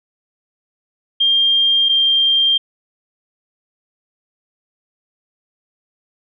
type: tone pair in turn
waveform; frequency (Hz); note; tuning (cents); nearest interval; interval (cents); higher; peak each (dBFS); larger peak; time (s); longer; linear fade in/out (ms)
sine; 3200 / 3185; G7 / G7; +35 / +27; unison; 8; first; -11; neither; 1.2-1.89 / 1.89-2.58; neither; 10
effects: none